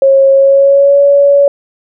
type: tone with pitch glide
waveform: sine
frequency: 543 to 565.1 Hz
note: C#5 to C#5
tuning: -36 to +33 cents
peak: -3 dBFS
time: 0.02-1.48 s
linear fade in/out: 2 ms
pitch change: +69 cents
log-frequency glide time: 0.31-1.01 s
effects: none